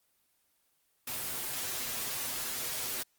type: noise with comb filter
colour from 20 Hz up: white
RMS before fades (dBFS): -36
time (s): 1.07-3.03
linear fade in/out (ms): 5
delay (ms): 8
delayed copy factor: +0.55
effects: white hiss -73 dBFS RMS until 3.18 s + Opus 24 kbps